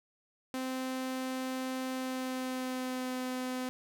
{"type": "tone with pitch glide", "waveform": "sawtooth", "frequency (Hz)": [259.3, 254.7], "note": ["C4", "C4"], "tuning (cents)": [-15, -46], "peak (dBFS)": -30, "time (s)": [0.54, 3.69], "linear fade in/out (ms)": 0, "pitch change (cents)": -31, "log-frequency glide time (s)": [1.92, 3.14], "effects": []}